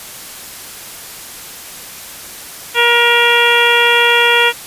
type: harmonic tone with a mistuned harmonic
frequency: 474.6 Hz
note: A#4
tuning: 31 cents sharp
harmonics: 1 / 2 / 3 / 4 / 5 / 6 / 7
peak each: -16 / -16 / -16 / -16 / -16 / -16 / -16 dBFS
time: 2.74-4.53 s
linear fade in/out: 50 ms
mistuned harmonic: 6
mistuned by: -44 cents
effects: white hiss -31 dBFS RMS until 4.66 s + resampled to 32000 Hz